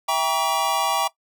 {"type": "chord", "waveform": "square", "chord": "E diminished seventh", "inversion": "none", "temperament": "just", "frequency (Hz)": [659.3, 791.1, 949.3, 1139.2], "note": ["E5", "G5", "Bb5", "Db6"], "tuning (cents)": [0, 16, 31, 47], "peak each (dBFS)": [-29, -25, -25, -25], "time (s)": [0.08, 1.08], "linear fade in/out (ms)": 10, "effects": ["noise-tail reverb RT60 0.1 s tail -19 dB re dry"]}